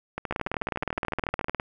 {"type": "two click trains", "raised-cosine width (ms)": 0.5, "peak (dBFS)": [-12, -15], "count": [26, 19], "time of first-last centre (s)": [[0.31, 1.599], [0.18, 1.484]], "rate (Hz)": [19.4, 13.8], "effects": []}